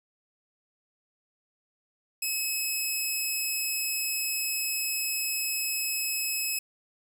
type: tone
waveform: 10% pulse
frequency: 2575 Hz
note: E7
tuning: 41 cents flat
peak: -19 dBFS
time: 2.22-6.59 s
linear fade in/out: 5 ms
effects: 9-bit